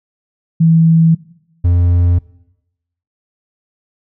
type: tone pair in turn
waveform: sine / triangle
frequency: 163.5 / 87.47 Hz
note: E3 / F2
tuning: -14 / +3 cents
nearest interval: major seventh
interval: 1083 cents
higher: first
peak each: -6 dBFS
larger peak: neither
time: 0.6-1.15 / 1.64-2.19 s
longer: neither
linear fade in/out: 10 ms
effects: noise-tail reverb RT60 0.9 s tail -21 dB re dry